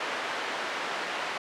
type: band-pass noise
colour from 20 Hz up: white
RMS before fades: -33 dBFS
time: 0-1.38 s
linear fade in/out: 5 ms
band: 380 to 2000 Hz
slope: 12 dB/octave
effects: low-pass 9000 Hz 12 dB/octave